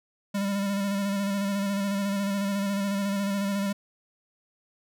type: tone with vibrato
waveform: square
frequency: 199.1 Hz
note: G3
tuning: 27 cents sharp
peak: -26 dBFS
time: 0.34-3.73 s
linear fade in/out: 10 ms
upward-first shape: square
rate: 14 Hz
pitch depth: 26 cents each way
effects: none